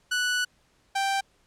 sawtooth tone pair in turn, 1480 / 784 Hz, F#6 / G5, 0 / 0 cents, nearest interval major seventh, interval 1100 cents, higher first, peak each -20 dBFS, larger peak neither, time 0.11-0.45 / 0.95-1.21 s, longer first, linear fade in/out 10 ms, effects pink hiss -65 dBFS RMS until 1.46 s + low-pass 9000 Hz 12 dB/octave

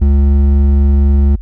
sine tone with hard clipping, 70.1 Hz, C#2, 20 cents sharp, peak -8 dBFS, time 0.01-1.36 s, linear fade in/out 10 ms, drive 8 dB, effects added 46 Hz sine -24 dBFS peak until 1.41 s

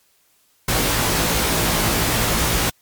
pink noise with comb filter, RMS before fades -19 dBFS, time 0.68-2.7 s, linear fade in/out 5 ms, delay 18 ms, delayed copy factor +0.95, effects white hiss -60 dBFS RMS until 2.81 s + MP3 96 kbps

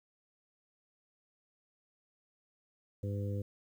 harmonic tone, 100.9 Hz, G#2, 49 cents flat, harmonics 1 / 2 / 3 / 4 / 5, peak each -34 / -43 / -46 / -48 / -44 dBFS, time 3.03-3.42 s, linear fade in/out 5 ms, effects 11-bit

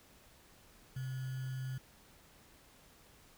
sine tone with sample-and-hold, 130 Hz, C3, 11 cents flat, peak -37 dBFS, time 0.96-1.78 s, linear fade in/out 5 ms, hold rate 1575 Hz, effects pink hiss -62 dBFS RMS until 3.37 s

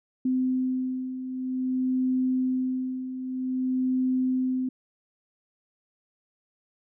sine beating tone pair, 256.6 / 257.12 Hz, C4 / C4, -34 / -30 cents, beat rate 0.52 Hz, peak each -31 / -25 dBFS, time 0.25-4.69 s, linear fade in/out 5 ms, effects none

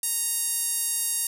5% pulse tone with band-pass filter, 932.3 Hz, A#5, in tune, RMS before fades -27 dBFS, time 0.03-1.27 s, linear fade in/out 2 ms, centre 11000 Hz, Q 1.7, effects none

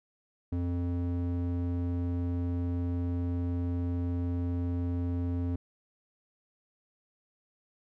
square tone with band-pass filter, 87.31 Hz, F2, in tune, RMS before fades -31 dBFS, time 0.52-5.56 s, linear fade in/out 5 ms, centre 180 Hz, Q 2.7, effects none

